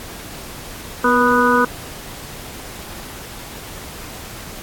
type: harmonic tone with a mistuned harmonic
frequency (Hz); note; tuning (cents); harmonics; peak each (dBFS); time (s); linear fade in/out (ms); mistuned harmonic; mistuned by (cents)
246.9; B3; 0; 1 / 2 / 4 / 5 / 6; -18 / -18 / -18 / -18 / -18; 1.04-1.65; 5; 2; -37
effects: pink hiss -34 dBFS RMS until 4.62 s + AAC 64 kbps

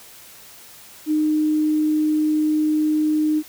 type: tone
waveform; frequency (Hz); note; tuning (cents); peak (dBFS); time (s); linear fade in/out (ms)
sine; 306.6; D#4; -25; -16; 1.06-3.43; 50
effects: white hiss -44 dBFS RMS until 3.48 s

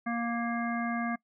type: harmonic tone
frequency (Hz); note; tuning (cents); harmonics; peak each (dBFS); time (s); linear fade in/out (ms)
234.5; A#3; +11; 1 / 3 / 5 / 7 / 9; -31 / -36 / -38 / -39 / -41; 0.06-1.16; 10
effects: noise-tail reverb RT60 0.1 s tail -22 dB re dry

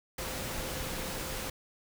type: tone in noise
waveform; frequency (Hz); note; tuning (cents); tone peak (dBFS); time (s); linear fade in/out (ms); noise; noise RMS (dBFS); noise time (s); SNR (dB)
sine; 521; C5; -7; -45; 0.18-1.5; 5; pink; -37; 0.18-1.5; -11
effects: none

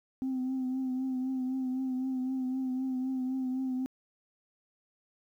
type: tone with vibrato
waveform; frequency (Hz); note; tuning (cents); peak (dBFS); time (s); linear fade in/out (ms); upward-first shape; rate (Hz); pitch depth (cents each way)
sine; 259.1; C4; -17; -28; 0.22-3.86; 0; triangle; 3.9; 40
effects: tanh soft clip ceiling -27 dBFS + 11-bit

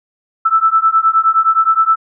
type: beating tone pair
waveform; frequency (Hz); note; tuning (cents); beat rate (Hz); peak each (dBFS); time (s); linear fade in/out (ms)
sine; 1315 / 1324.6; E6 / E6; -5 / +8; 9.6; -12; 0.45-1.96; 10
effects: none

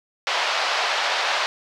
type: band-pass noise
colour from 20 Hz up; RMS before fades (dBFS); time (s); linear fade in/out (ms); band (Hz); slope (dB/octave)
pink; -23; 0.27-1.46; 0; 650 to 4900; 24
effects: none

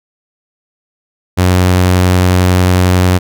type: tone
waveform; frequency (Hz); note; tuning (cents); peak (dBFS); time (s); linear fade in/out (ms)
sawtooth; 91.1; F#2; -26; -3; 1.37-3.19; 20
effects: none

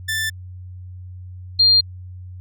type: tone pair in turn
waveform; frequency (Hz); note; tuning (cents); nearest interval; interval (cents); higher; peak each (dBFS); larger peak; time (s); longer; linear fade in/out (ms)
sawtooth / sine; 1766 / 4200; A6 / C8; +6 / +6; octave + minor third; 1500; second; -17 / -10; second; 0.08-0.3 / 1.59-1.81; neither; 10
effects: added 91 Hz sine -33 dBFS peak until 2.4 s

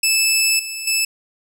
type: tone with level steps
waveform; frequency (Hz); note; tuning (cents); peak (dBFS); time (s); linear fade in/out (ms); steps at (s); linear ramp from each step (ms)
15% pulse; 2624; E7; -9; -7 / -19 / -9; 0.03-1.05; 5; 0.59 / 0.87; 5
effects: none

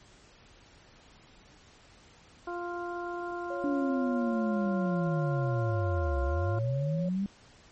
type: harmonic tone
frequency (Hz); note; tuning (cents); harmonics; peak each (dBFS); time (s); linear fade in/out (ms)
349.2; F4; 0; 1 / 2 / 3 / 4; -36 / -39 / -41 / -42; 2.47-6.59; 5
type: tone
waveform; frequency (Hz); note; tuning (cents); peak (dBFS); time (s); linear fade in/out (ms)
sine; 555; C#5; +2; -35; 3.5-7.09; 5
type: linear two-way sweep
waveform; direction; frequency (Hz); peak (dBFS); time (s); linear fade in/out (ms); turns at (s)
sine; down then up; 289.7 to 63.1 to 202.2; -27; 3.64-7.26; 0; 6.23
effects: pink hiss -57 dBFS RMS until 7.71 s + MP3 32 kbps

